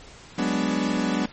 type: chord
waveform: 40% pulse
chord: G# half-diminished seventh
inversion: third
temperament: equal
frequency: 185 / 207.7 / 246.9 / 293.7 Hz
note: F#3 / G#3 / B3 / D4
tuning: 0 / 0 / 0 / 0 cents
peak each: -28 / -27 / -26 / -27 dBFS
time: 0.38-1.26 s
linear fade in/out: 5 ms
effects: pink hiss -46 dBFS RMS until 1.32 s + MP3 32 kbps